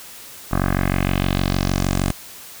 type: tone with low-pass filter sweep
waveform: 10% pulse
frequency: 46.47 Hz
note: F#1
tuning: 8 cents sharp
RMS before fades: -20 dBFS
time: 0.51-2.12 s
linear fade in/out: 10 ms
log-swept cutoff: 1300 to 10000 Hz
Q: 2.2
effects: white hiss -39 dBFS RMS until 2.6 s